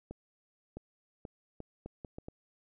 accelerating click train, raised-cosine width 2 ms, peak -29 dBFS, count 8, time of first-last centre 0.11-2.284 s, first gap 660 ms, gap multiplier 0.73, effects none

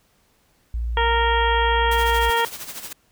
sine tone, 58 Hz, A#1, 8 cents flat, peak -22 dBFS, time 0.74-2.3 s, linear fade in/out 0 ms
harmonic tone, 464.2 Hz, A#4, 7 cents flat, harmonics 1 / 2 / 3 / 4 / 5 / 6 / 7, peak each -24 / -20 / -27 / -25 / -34 / -33 / -28 dBFS, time 0.97-2.45 s, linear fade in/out 2 ms
white noise with tremolo, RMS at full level -32 dBFS, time 1.91-2.93 s, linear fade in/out 5 ms, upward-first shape sine, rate 13 Hz, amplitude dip 65%
effects pink hiss -62 dBFS RMS until 3.11 s

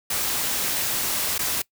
white noise with dropouts, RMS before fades -25 dBFS, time 0.1-1.62 s, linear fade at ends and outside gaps 5 ms, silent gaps 1.381-1.39 s, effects noise-tail reverb RT60 0.1 s tail -22 dB re dry

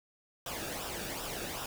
pink noise with flanger, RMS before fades -39 dBFS, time 0.46-1.66 s, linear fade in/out 2 ms, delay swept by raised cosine 0.46 to 0.99 ms, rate 2.6 Hz, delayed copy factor -0.6, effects none

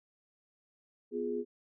sine chord, F diminished, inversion second, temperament equal, 246.9 / 349.2 / 415.3 Hz, Cb4 / F4 / Ab4, 0 / 0 / 0 cents, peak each -38 / -39 / -34 dBFS, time 1.11-1.45 s, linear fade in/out 50 ms, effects none

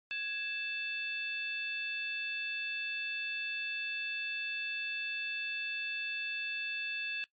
harmonic tone with a mistuned harmonic, 880 Hz, A5, in tune, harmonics 2 / 3 / 4 / 5, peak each -41 / -36 / -44 / -50 dBFS, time 0.11-7.24 s, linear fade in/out 0 ms, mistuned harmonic 2, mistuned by -98 cents, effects noise-tail reverb RT60 0.1 s tail -19 dB re dry + MP3 32 kbps

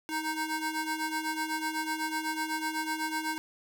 20% pulse ring-modulated tone, 624 Hz, D#5, 5 cents sharp, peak -23 dBFS, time 0.09-3.38 s, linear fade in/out 0 ms, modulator 308 Hz, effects none

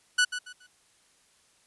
sawtooth tone with echo, 1480 Hz, F#6, in tune, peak -16 dBFS, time 0.18-0.25 s, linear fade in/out 10 ms, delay 140 ms, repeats 3, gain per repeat -11 dB, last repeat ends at 0.67 s, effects white hiss -64 dBFS RMS until 1.66 s + resampled to 24000 Hz

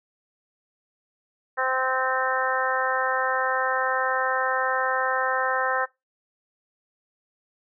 harmonic tone, 259.8 Hz, C4, 12 cents flat, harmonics 2 / 3 / 4 / 5 / 6 / 7, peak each -29 / -29 / -29 / -29 / -29 / -29 dBFS, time 1.57-5.86 s, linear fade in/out 20 ms, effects noise-tail reverb RT60 0.2 s tail -21 dB re dry

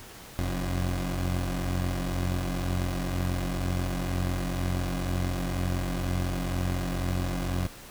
20% pulse tone pair together, 44.07 / 90.2 Hz, F1 / F#2, +16 / -44 cents, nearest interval octave, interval 1240 cents, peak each -25 dBFS, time 0.39-7.67 s, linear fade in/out 0 ms, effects pink hiss -46 dBFS RMS until 7.9 s

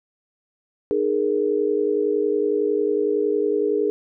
sine chord, D# suspended fourth, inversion none, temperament equal with one note detuned, 305.1 / 415.3 / 466.2 Hz, D#4 / G#4 / A#4, -34 / 0 / 0 cents, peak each -26 / -20 / -24 dBFS, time 0.91-3.9 s, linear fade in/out 0 ms, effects none

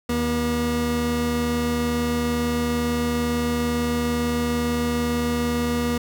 30% pulse tone pair together, 77.78 / 240 Hz, D#2 / B3, 0 / -49 cents, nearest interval octave + minor sixth, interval 1951 cents, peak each -26 / -19 dBFS, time 0.09-5.98 s, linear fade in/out 5 ms, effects none

